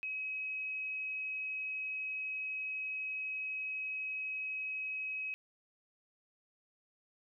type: tone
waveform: sine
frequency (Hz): 2548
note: D#7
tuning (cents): +41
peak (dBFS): -36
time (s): 0.03-5.34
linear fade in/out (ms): 0
effects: none